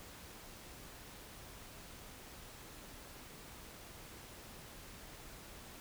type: silence
effects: pink hiss -53 dBFS RMS until 5.8 s